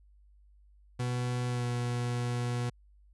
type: tone with pitch glide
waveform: 40% pulse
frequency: 123.47 to 121.49 Hz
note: B2 to B2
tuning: 0 to -28 cents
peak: -29 dBFS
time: 0.99-2.7 s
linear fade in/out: 10 ms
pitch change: -28 cents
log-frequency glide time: 1.48-1.65 s
effects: added 50 Hz sine -57 dBFS peak until 3.13 s + resampled to 24000 Hz